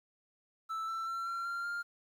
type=tone with pitch steps; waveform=triangle; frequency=1318.5 / 1334.6 / 1350.9 / 1367.4 / 1384.1 / 1400.9 Hz; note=E6 / E6 / E6 / F6 / F6 / F6; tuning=0 / +21 / +42 / -37 / -16 / +5 cents; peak=-33 dBFS; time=0.69-1.83 s; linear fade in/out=20 ms; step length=190 ms; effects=11-bit